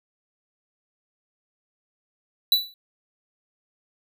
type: tone with exponential decay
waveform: square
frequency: 3956 Hz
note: B7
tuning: 2 cents sharp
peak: -13 dBFS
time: 2.52-2.74 s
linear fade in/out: 2 ms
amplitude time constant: 47 ms
effects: none